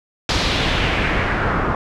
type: noise with low-pass filter sweep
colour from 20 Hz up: pink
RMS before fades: -19 dBFS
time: 0.29-1.75 s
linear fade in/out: 2 ms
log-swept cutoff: 4700 to 1200 Hz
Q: 1.9
effects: none